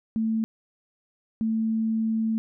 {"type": "tone pair in turn", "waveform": "sine", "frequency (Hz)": [222.4, 222.4], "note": ["A3", "A3"], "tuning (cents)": [19, 19], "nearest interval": "unison", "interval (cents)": 0, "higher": "neither", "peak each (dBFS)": -22, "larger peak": "neither", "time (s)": [[0.16, 0.44], [1.41, 2.38]], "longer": "second", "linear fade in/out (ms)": 0, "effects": []}